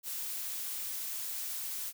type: noise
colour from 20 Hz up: blue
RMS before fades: -38 dBFS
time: 0.03-1.93 s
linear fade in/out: 50 ms
effects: none

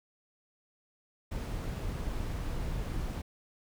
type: noise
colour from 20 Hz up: brown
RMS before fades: -35 dBFS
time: 1.31-3.22 s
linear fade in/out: 10 ms
effects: none

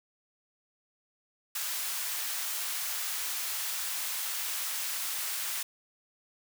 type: high-pass noise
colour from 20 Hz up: white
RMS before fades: -34 dBFS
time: 1.55-5.63 s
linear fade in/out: 5 ms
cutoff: 970 Hz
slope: 12 dB/octave
effects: none

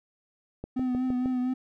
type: click train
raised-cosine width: 2 ms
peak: -22 dBFS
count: 5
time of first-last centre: 0.64-1.258 s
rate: 6.47 Hz
type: tone with vibrato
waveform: triangle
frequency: 253.2 Hz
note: B3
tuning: 43 cents sharp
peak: -23 dBFS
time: 0.76-1.54 s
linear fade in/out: 10 ms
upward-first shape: triangle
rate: 4.3 Hz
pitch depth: 37 cents each way
effects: none

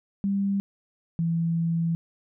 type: tone pair in turn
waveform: sine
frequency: 198 / 166.5 Hz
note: G3 / E3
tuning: +18 / +18 cents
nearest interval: minor third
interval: 300 cents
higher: first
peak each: -22 dBFS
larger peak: neither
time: 0.24-0.6 / 1.19-1.95 s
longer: second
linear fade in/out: 0 ms
effects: none

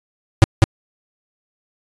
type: tone with echo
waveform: square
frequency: 111 Hz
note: A2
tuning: 16 cents sharp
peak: -5 dBFS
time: 0.42-0.44 s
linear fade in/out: 0 ms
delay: 200 ms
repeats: 1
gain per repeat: -2 dB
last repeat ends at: 0.64 s
effects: resampled to 22050 Hz

